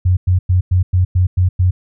sine tone bursts, 91.1 Hz, F#2, 26 cents flat, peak -9 dBFS, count 8, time 0.05-1.71 s, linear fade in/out 10 ms, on 120 ms, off 100 ms, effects none

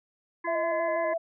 harmonic tone, 341 Hz, F4, 41 cents flat, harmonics 1 / 3 / 5 / 6, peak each -37 / -33 / -38 / -38 dBFS, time 0.44-1.14 s, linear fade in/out 10 ms
sine tone with vibrato, 647 Hz, E5, 32 cents flat, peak -26 dBFS, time 0.47-1.18 s, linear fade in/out 10 ms, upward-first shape square, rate 6.1 Hz, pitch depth 42 cents each way
effects none

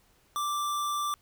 square tone, 1174.7 Hz, D6, in tune, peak -29 dBFS, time 0.36-1.14 s, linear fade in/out 0 ms, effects pink hiss -65 dBFS RMS until 1.21 s

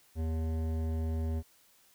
sine tone with hard clipping, 80.2 Hz, E2, 47 cents flat, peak -32 dBFS, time 0.15-1.43 s, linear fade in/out 50 ms, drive 14 dB, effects white hiss -64 dBFS RMS until 1.94 s

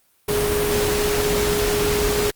sine tone in noise, 415.3 Hz, G#4, in tune, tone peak -20 dBFS, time 0.28-2.31 s, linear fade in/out 10 ms, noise pink, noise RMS -23 dBFS, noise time 0.28-2.31 s, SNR 0 dB, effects white hiss -61 dBFS RMS until 2.35 s + Opus 32 kbps

